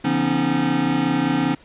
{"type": "tone cluster", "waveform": "square", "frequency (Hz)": [142.8, 172.1, 247.7, 272.9, 310.1], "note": ["D3", "F3", "B3", "C#4", "D#4"], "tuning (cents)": [-48, -25, 5, -27, -6], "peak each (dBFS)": [-29, -27, -25, -22, -26], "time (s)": [0.04, 1.55], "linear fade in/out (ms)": 10, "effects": ["pink hiss -50 dBFS RMS until 1.64 s", "resampled to 8000 Hz"]}